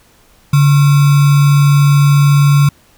sine tone with sample-and-hold, 143.1 Hz, D3, 45 cents flat, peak -5 dBFS, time 0.53-2.69 s, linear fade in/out 5 ms, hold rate 1225 Hz, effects pink hiss -49 dBFS RMS until 2.97 s

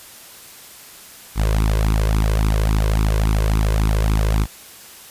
sawtooth tone with flanger, 53.3 Hz, G#1, 46 cents sharp, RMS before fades -17 dBFS, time 1.35-4.47 s, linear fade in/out 50 ms, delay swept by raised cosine 0.79 to 1.99 ms, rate 3.6 Hz, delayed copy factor +0.75, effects white hiss -41 dBFS RMS until 5.1 s + resampled to 32000 Hz

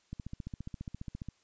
click train, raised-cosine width 5 ms, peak -27 dBFS, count 18, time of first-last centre 0.13-1.286 s, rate 14.7 Hz, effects white hiss -70 dBFS RMS until 1.43 s + resampled to 16000 Hz

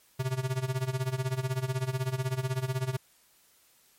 square tone with tremolo, 130 Hz, C3, 11 cents flat, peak -26 dBFS, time 0.19-2.97 s, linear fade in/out 10 ms, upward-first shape sine, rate 16 Hz, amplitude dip 85%, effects white hiss -63 dBFS RMS until 3.98 s + MP3 64 kbps

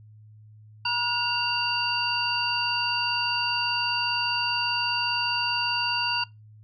sine tone cluster, 959 / 1444 / 2774 / 4639 Hz, A#5 / F#6 / F7 / D8, +49 / -43 / -12 / -22 cents, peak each -29 / -32 / -27 / -28 dBFS, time 0.85-6.24 s, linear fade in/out 5 ms, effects noise-tail reverb RT60 0.2 s tail -22 dB re dry + added 107 Hz sine -47 dBFS peak until 6.63 s

